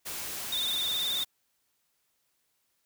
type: noise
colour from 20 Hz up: white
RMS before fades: -37 dBFS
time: 0.05-1.25 s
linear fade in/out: 20 ms
type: tone with vibrato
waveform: sine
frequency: 3600 Hz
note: A7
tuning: 39 cents sharp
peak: -28 dBFS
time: 0.52-1.24 s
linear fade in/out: 5 ms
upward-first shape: sine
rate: 19 Hz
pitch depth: 58 cents each way
effects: white hiss -75 dBFS RMS until 2.85 s